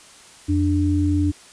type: tone pair together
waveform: sine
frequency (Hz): 87.6 / 294.7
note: F2 / D4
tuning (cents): +6 / +6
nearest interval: octave + major sixth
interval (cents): 2100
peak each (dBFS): -19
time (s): 0.48-1.32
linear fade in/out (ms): 20
effects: white hiss -46 dBFS RMS until 1.52 s + resampled to 22050 Hz